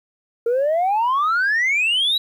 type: exponential sweep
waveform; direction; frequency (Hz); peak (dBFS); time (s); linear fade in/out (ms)
sine; up; 455.8 to 3951; -14; 0.46-2.18; 5
effects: tanh soft clip ceiling -14 dBFS + 9-bit